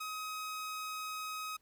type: tone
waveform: sawtooth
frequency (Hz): 1265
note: D#6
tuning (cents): +28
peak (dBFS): -35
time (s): 0-1.57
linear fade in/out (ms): 10
effects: pink hiss -74 dBFS RMS until 1.61 s